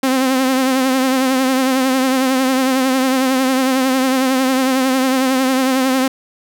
sawtooth tone with vibrato, 261.6 Hz, C4, in tune, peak -9 dBFS, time 0.03-6.08 s, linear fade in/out 5 ms, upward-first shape triangle, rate 11 Hz, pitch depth 56 cents each way, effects none

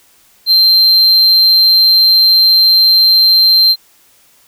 triangle tone, 4143 Hz, C8, 18 cents flat, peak -4 dBFS, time 0.46-3.76 s, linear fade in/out 50 ms, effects white hiss -49 dBFS RMS until 4.47 s

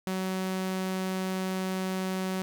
sawtooth tone, 187.7 Hz, F#3, 25 cents sharp, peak -25 dBFS, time 0.07-2.42 s, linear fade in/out 0 ms, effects none

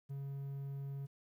triangle tone, 138.59 Hz, C#3, in tune, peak -38 dBFS, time 0.09-1.07 s, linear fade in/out 20 ms, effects 12-bit

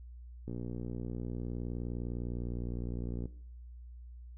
click train, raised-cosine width 3 ms, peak -26 dBFS, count 167, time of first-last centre 0.48-3.256 s, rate 59.8 Hz, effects noise-tail reverb RT60 0.6 s tail -19 dB re dry + added 60 Hz sine -46 dBFS peak until 4.37 s

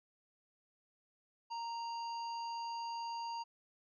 harmonic tone with a mistuned harmonic, 929 Hz, A#5, 6 cents flat, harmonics 1 / 3 / 5 / 7, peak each -39 / -54 / -51 / -63 dBFS, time 1.5-3.44 s, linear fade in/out 20 ms, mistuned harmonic 5, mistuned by +21 cents, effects none

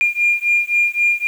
sine beating tone pair, 2406 / 2409.8 Hz, D7 / D7, +41 / +44 cents, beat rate 3.8 Hz, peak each -16 dBFS, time 0.01-1.27 s, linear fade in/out 0 ms, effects tanh soft clip ceiling -7 dBFS + 7-bit

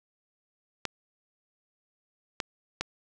clicks, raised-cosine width 0.2 ms, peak -12 dBFS, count 3, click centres 0.853 / 2.402 / 2.81 s, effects none

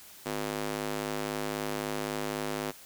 square tone with high-pass filter, 51.91 Hz, G#1, in tune, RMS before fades -34 dBFS, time 0.25-2.72 s, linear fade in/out 20 ms, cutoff 300 Hz, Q 0.93, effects white hiss -51 dBFS RMS until 2.85 s

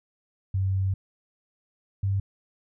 sine tone pair in turn, 95.7 / 98.11 Hz, G2 / G2, -41 / +2 cents, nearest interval unison, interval 43 cents, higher second, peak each -22 dBFS, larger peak neither, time 0.54-0.94 / 2.03-2.2 s, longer first, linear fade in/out 5 ms, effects none

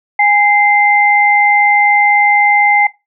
sine tone pair together, 823 / 2082 Hz, G#5 / C7, -16 / -9 cents, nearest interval octave + major third, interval 1607 cents, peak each -10 dBFS, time 0.19-2.87 s, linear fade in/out 5 ms, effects noise-tail reverb RT60 0.2 s tail -18 dB re dry

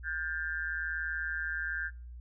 sine tone with amplitude modulation, 1592 Hz, G6, 26 cents sharp, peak -28 dBFS, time 0.03-1.91 s, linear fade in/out 50 ms, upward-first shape sine, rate 161 Hz, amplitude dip 95%, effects noise-tail reverb RT60 0.4 s tail -26 dB re dry + added 60 Hz sine -43 dBFS peak until 2.2 s

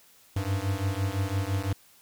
square beating tone pair, 94.8 / 100.7 Hz, F#2 / G2, +43 / +47 cents, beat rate 5.9 Hz, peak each -30 dBFS, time 0.36-1.73 s, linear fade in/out 5 ms, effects white hiss -58 dBFS RMS until 2.01 s

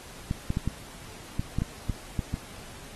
clicks, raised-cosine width 5 ms, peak -14 dBFS, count 10, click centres 0.311 / 0.504 / 0.571 / 0.676 / 1.395 / 1.586 / 1.62 / 1.897 / 2.192 / 2.341 s, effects pink hiss -46 dBFS RMS until 2.95 s + AAC 32 kbps

